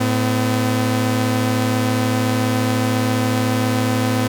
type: tone pair together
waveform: sawtooth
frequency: 110 / 254.2 Hz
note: A2 / C4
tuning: 0 / -50 cents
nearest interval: octave + minor third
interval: 1450 cents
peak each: -15 dBFS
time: 0-4.28 s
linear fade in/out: 10 ms
effects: none